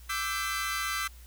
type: chord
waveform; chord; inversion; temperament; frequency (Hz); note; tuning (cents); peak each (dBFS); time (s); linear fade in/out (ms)
sawtooth; E minor seventh; third; equal with one note detuned; 1174.7 / 1318.5 / 1568 / 2025; D6 / E6 / G6 / B6; 0 / 0 / 0 / +43; -32; 0.09-1.08; 10
effects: added 60 Hz sine -47 dBFS peak until 1.26 s + white hiss -57 dBFS RMS until 1.26 s